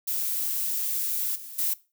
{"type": "noise with level steps", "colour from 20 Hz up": "violet", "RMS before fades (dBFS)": [-28, -41, -26], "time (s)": [0.07, 1.74], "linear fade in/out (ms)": 10, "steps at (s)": [1.35, 1.58], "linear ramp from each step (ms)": 10, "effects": ["noise-tail reverb RT60 0.3 s tail -20 dB re dry"]}